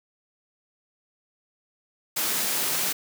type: high-pass noise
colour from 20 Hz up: white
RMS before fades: -26 dBFS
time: 2.16-2.93 s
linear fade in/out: 10 ms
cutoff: 130 Hz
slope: 96 dB/octave
effects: none